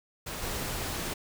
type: noise with level steps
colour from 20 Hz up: pink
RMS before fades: -37 / -34 dBFS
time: 0.26-1.14 s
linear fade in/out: 10 ms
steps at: 0.42 s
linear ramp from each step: 5 ms
effects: none